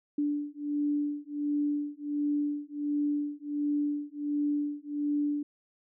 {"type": "beating tone pair", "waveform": "sine", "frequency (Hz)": [291.6, 293], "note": ["D4", "D4"], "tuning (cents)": [-12, -4], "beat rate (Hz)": 1.4, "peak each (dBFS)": -31, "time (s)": [0.18, 5.43], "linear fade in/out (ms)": 5, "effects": []}